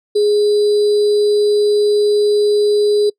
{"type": "tone with sample-and-hold", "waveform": "sine", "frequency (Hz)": 415.3, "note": "G#4", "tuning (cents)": 0, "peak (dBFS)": -10, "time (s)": [0.15, 3.1], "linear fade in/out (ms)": 10, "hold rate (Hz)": 4410, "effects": ["noise-tail reverb RT60 0.1 s tail -25 dB re dry", "low-pass 7000 Hz 12 dB/octave"]}